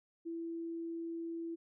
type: tone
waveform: sine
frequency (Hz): 332.9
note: E4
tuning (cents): +17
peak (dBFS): -38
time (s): 0.25-1.56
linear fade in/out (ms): 20
effects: none